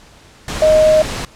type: tone in noise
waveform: sine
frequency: 622.3 Hz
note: D#5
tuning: in tune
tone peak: -7 dBFS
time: 0.62-1.02 s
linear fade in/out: 2 ms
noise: pink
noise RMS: -23 dBFS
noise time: 0.48-1.25 s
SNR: +13 dB
effects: pink hiss -44 dBFS RMS until 1.35 s + low-pass 8000 Hz 12 dB/octave